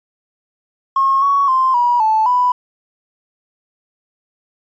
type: tone with pitch steps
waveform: triangle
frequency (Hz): 1082 / 1118 / 1045 / 966 / 874 / 990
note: C#6 / C#6 / C6 / B5 / A5 / B5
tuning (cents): -42 / +14 / -2 / -39 / -12 / +4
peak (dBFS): -7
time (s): 0.96-2.52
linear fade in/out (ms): 5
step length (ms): 260
effects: tanh soft clip ceiling -9 dBFS + resampled to 16000 Hz